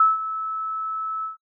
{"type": "tone with ADSR envelope", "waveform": "sine", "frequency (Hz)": 1304, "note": "E6", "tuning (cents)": -19, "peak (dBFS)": -11, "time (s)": [0, 1.37], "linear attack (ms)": 4, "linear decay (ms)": 170, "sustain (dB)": -14, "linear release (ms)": 130, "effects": ["noise-tail reverb RT60 0.1 s tail -25 dB re dry"]}